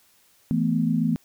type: chord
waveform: sine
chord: E suspended fourth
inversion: none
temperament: just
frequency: 164.81 / 219.8 / 247.2 Hz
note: E3 / A3 / B3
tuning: 0 / -2 / +2 cents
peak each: -24 dBFS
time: 0.51-1.16 s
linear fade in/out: 0 ms
effects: white hiss -60 dBFS RMS until 1.24 s